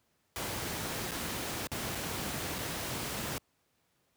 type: noise with dropouts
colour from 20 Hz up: pink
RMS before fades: -36 dBFS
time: 0.36-3.38 s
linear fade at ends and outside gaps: 0 ms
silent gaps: 1.11-1.117 / 1.67-1.717 / 1.95-1.954 / 2.584-2.588 s
effects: pink hiss -74 dBFS RMS until 4.16 s + high-pass 80 Hz 12 dB/octave